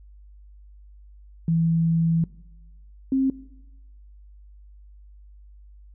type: tone pair in turn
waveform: sine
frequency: 164.81 / 266.4 Hz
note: E3 / C4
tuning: 0 / +31 cents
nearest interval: minor sixth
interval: 831 cents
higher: second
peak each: -18 dBFS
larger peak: neither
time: 1.48-2.24 / 3.12-3.3 s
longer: first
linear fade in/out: 2 ms
effects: noise-tail reverb RT60 1.0 s tail -20 dB re dry + added 50 Hz sine -45 dBFS peak until 5.94 s